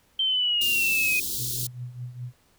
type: exponential sweep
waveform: sine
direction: down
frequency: 3136 to 2487 Hz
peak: -21 dBFS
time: 0.19-1.2 s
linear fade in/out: 5 ms
type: band-stop noise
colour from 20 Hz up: white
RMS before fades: -30 dBFS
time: 0.61-1.67 s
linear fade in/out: 5 ms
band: 430 to 3400 Hz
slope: 48 dB/octave
type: tone with tremolo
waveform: sine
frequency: 123.47 Hz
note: B2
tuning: in tune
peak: -30 dBFS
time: 1.37-2.33 s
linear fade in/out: 50 ms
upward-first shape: triangle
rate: 4.9 Hz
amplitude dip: 80%
effects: pink hiss -63 dBFS RMS until 2.58 s